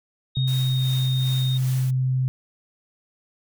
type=tone with pitch glide; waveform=sine; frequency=3729 to 3699 Hz; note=A#7 to A#7; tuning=0 to -14 cents; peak=-29 dBFS; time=0.35-1.58 s; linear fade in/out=10 ms; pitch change=-14 cents; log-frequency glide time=0.7-0.84 s
type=tone; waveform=sine; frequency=129.5 Hz; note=C3; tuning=17 cents flat; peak=-19 dBFS; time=0.37-2.28 s; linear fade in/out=0 ms
type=noise with tremolo; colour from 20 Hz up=white; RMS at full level=-38 dBFS; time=0.47-1.91 s; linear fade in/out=10 ms; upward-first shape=sine; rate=2.6 Hz; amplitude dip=50%
effects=none